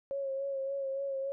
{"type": "tone with vibrato", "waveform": "sine", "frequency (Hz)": 546, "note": "C#5", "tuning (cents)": -26, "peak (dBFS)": -32, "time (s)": [0.11, 1.32], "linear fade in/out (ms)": 0, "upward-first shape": "sine", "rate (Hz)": 3.5, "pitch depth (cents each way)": 31, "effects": []}